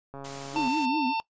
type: click train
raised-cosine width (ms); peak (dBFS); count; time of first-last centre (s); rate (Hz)
1; -27; 75; 0.14-0.676; 138
type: noise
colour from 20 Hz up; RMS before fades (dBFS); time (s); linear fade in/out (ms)
white; -41; 0.24-0.86; 10
type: tone with vibrato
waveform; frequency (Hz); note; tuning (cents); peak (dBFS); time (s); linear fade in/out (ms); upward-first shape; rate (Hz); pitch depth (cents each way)
sine; 281.5; C#4; +27; -26; 0.53-1.14; 50; triangle; 5.1; 240
type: harmonic tone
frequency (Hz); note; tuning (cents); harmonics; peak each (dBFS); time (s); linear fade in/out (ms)
896; A5; +31; 1 / 3 / 4 / 5 / 6; -26 / -34 / -44 / -42 / -45; 0.56-1.2; 0
effects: noise-tail reverb RT60 0.1 s tail -20 dB re dry + resampled to 16000 Hz